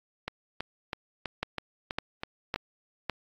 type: two click trains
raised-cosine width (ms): 0.3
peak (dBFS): -16 / -13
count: 8 / 4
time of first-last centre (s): 0.28-2.56 / 1.43-3.097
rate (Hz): 3.07 / 1.8
effects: AAC 64 kbps